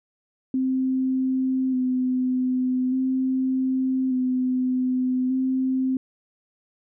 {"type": "tone with vibrato", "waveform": "sine", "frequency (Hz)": 257.8, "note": "C4", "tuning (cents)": -26, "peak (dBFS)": -20, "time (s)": [0.54, 5.97], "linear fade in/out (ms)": 2, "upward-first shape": "square", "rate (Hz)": 0.42, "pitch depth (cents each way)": 20, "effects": []}